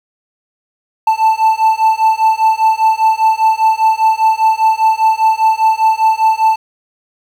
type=beating tone pair; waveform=triangle; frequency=880 / 885 Hz; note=A5 / A5; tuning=0 / +10 cents; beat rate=5 Hz; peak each=-10 dBFS; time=1.07-6.56 s; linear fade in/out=5 ms; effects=7-bit